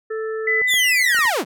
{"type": "harmonic tone", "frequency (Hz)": 440, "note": "A4", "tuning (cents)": 0, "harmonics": [1, 3, 4], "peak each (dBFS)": [-23, -35, -35], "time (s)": [0.1, 0.62], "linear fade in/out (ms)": 10}
{"type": "tone with pitch glide", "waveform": "sine", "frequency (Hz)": [2001, 1867], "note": ["B6", "A#6"], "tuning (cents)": [22, 2], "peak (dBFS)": -16, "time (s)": [0.47, 1.3], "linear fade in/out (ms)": 5, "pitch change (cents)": -120, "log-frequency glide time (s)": [1.05, 1.16]}
{"type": "clicks", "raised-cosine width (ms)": 1, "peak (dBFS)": -24, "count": 5, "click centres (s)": [0.618, 0.74, 1.147, 1.189, 1.254]}
{"type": "linear sweep", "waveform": "sawtooth", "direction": "down", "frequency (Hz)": [3729, 134.9], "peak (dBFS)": -15, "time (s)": [0.67, 1.45], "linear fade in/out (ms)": 50}
{"effects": []}